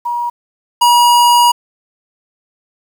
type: tone pair in turn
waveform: sine / square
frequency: 956 / 960.2 Hz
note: A#5 / B5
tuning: +43 / -49 cents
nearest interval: unison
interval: 8 cents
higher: second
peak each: -15 / -7 dBFS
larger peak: second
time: 0.05-0.3 / 0.81-1.52 s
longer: second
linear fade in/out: 10 ms
effects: 7-bit